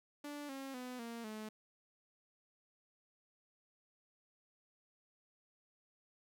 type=tone with pitch steps; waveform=sawtooth; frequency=291.4 / 270.3 / 250.8 / 232.6 / 215.8 Hz; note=D4 / C#4 / B3 / A#3 / A3; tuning=-13 / -44 / +27 / -4 / -33 cents; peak=-40 dBFS; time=0.24-1.49 s; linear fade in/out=5 ms; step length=250 ms; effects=none